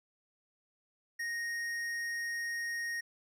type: tone with tanh clipping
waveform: triangle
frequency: 1864.7 Hz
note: A#6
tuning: in tune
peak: -36 dBFS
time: 1.19-3.01 s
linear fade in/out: 10 ms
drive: 16 dB
effects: none